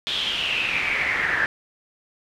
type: noise with band-pass filter sweep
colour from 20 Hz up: brown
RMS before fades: -24 dBFS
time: 0.07-1.46 s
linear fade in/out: 0 ms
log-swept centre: 3500 to 1700 Hz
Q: 7.6
effects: none